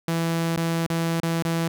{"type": "tone with dropouts", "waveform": "sawtooth", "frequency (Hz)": 165.9, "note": "E3", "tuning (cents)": 11, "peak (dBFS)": -18, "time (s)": [0.08, 1.68], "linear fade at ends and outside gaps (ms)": 2, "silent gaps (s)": [[0.562, 0.573], [0.865, 0.901], [1.202, 1.232], [1.424, 1.45]], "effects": []}